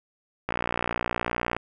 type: click train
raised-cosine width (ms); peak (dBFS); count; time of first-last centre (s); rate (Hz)
0.5; -11; 65; 0.49-1.566; 59.5
effects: none